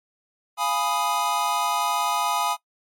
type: chord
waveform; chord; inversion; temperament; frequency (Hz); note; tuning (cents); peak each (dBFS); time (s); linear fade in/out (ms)
square; F half-diminished seventh; none; equal; 698.5 / 830.6 / 987.8 / 1244.5; F5 / Ab5 / Cb6 / Eb6; 0 / 0 / 0 / 0; -32 / -27 / -28 / -27; 0.57-2.57; 50
effects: noise-tail reverb RT60 0.1 s tail -19 dB re dry + MP3 64 kbps